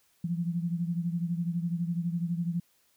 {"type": "beating tone pair", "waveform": "sine", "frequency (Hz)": [169, 181], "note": ["E3", "F#3"], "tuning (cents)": [43, -38], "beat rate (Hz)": 12, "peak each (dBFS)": [-29, -34], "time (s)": [0.24, 2.6], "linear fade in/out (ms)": 5, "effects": ["white hiss -68 dBFS RMS until 2.96 s"]}